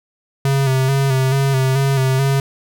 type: tone with vibrato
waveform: square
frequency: 134.4 Hz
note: C3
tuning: 47 cents sharp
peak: -14 dBFS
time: 0.45-2.4 s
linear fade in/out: 2 ms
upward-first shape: square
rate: 2.3 Hz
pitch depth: 35 cents each way
effects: none